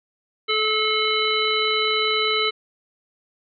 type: harmonic tone with a mistuned harmonic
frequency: 432.5 Hz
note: A4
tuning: 30 cents flat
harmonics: 1 / 3 / 5 / 7 / 9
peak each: -25 / -25 / -25 / -25 / -25 dBFS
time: 0.48-2.51 s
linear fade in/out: 20 ms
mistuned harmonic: 9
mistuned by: +33 cents
effects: none